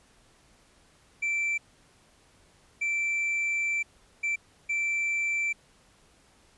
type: tone bursts at uneven times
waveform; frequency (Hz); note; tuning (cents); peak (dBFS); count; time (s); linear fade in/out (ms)
triangle; 2338; D7; -8; -24; 4; 1.22-1.58 / 2.81-3.83 / 4.23-4.36 / 4.69-5.53; 10
effects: pink hiss -61 dBFS RMS until 6.57 s + resampled to 24000 Hz